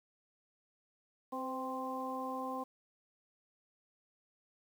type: harmonic tone with a mistuned harmonic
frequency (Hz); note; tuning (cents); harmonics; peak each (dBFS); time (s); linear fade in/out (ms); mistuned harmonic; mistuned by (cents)
261.6; C4; 0; 1 / 2 / 3 / 4; -42 / -43 / -43 / -41; 1.32-2.64; 10; 2; -27
effects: 10-bit